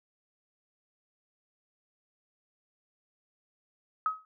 sine tone with exponential decay, 1272 Hz, D#6, 38 cents sharp, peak -22 dBFS, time 4.06-4.25 s, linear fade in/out 1 ms, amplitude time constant 40 ms, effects none

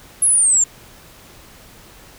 sine exponential sweep, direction down, 11010 to 7170 Hz, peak -11 dBFS, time 0.22-0.64 s, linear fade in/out 5 ms, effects pink hiss -44 dBFS RMS until 2.18 s

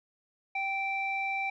square tone with low-pass filter, 781 Hz, G5, 7 cents flat, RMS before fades -32 dBFS, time 0.55-1.5 s, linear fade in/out 5 ms, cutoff 2300 Hz, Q 4.4, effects none

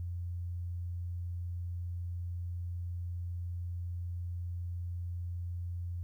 sine tone, 87.31 Hz, F2, in tune, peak -35 dBFS, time 0-6.03 s, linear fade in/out 0 ms, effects 12-bit

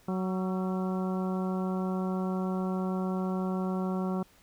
harmonic tone with a mistuned harmonic, 186.4 Hz, F#3, 13 cents sharp, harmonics 1 / 2 / 3 / 4 / 5 / 6 / 7, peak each -29 / -36 / -41 / -41 / -45 / -44 / -46 dBFS, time 0.08-4.23 s, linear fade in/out 5 ms, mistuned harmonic 7, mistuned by +56 cents, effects pink hiss -61 dBFS RMS until 4.42 s

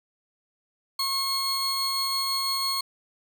40% pulse tone pair together, 1084 / 4330 Hz, C#6 / C#8, -39 / -41 cents, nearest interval 2 octaves, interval 2398 cents, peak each -29 / -25 dBFS, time 0.99-2.81 s, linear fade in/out 5 ms, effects 10-bit

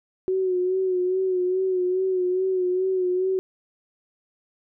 sine tone with vibrato, 370 Hz, F#4, in tune, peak -20 dBFS, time 0.28-3.39 s, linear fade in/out 0 ms, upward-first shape sine, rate 2.4 Hz, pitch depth 44 cents each way, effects none

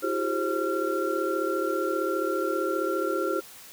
sine tone cluster, 328.9 / 367.5 / 402.5 / 532 / 1372 Hz, E4 / F#4 / G4 / C5 / F6, -4 / -12 / +46 / +29 / -31 cents, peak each -31 dBFS, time 0.02-3.41 s, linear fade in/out 20 ms, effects white hiss -47 dBFS RMS until 3.72 s + high-pass 100 Hz 12 dB/octave

